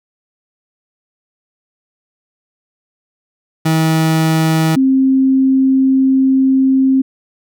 30% pulse / sine tone pair in turn, 160 / 265.3 Hz, D#3 / C4, +49 / +24 cents, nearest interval major sixth, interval 875 cents, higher second, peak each -8 dBFS, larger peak neither, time 3.65-4.76 / 4.76-7.02 s, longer second, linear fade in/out 10 ms, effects none

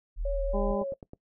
sine tone, 40 Hz, D#1, 49 cents sharp, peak -28 dBFS, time 0.16-0.76 s, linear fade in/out 50 ms
sine tone with vibrato, 554.4 Hz, C#5, in tune, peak -30 dBFS, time 0.25-0.94 s, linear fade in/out 5 ms, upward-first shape sine, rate 4.2 Hz, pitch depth 21 cents each way
harmonic tone, 201.9 Hz, G#3, 49 cents flat, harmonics 1 / 2 / 3 / 4 / 5, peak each -32 / -33 / -37 / -37 / -40 dBFS, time 0.53-0.84 s, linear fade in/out 20 ms
click train, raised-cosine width 2 ms, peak -29 dBFS, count 5, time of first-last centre 0.71-1.134 s, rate 9.43 Hz
effects noise-tail reverb RT60 0.1 s tail -21 dB re dry

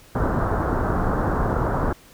pink low-pass noise, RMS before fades -22 dBFS, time 0.15-1.93 s, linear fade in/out 5 ms, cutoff 1500 Hz, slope 48 dB/octave, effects pink hiss -50 dBFS RMS until 2.13 s

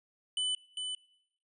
square tone pair in turn, 3000 / 3000 Hz, F#7 / F#7, +23 / +23 cents, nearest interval unison, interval 0 cents, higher neither, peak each -30 / -35 dBFS, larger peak first, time 0.37-0.55 / 0.77-0.95 s, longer neither, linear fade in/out 2 ms, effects noise-tail reverb RT60 0.8 s tail -23 dB re dry + resampled to 24000 Hz

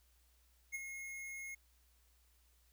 square tone with ADSR envelope, 2159 Hz, C#7, 46 cents flat, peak -38 dBFS, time 0.72-1.55 s, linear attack 28 ms, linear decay 26 ms, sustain -7 dB, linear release 8 ms, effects added 60 Hz sine -69 dBFS peak until 2.72 s + white hiss -74 dBFS RMS until 2.72 s

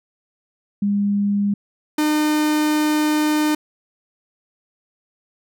sine / 45% pulse tone pair in turn, 202.6 / 303.6 Hz, G#3 / D#4, -43 / -42 cents, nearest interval perfect fifth, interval 701 cents, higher second, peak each -16 dBFS, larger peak neither, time 0.82-1.54 / 1.98-3.55 s, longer second, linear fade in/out 5 ms, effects none

